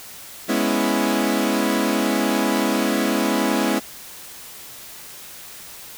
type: chord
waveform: sawtooth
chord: C# minor seventh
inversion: second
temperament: equal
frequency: 207.7 / 246.9 / 277.2 / 329.6 Hz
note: G#3 / B3 / C#4 / E4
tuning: 0 / 0 / 0 / 0 cents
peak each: -20 dBFS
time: 0.48-3.8 s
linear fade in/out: 20 ms
effects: white hiss -39 dBFS RMS until 5.97 s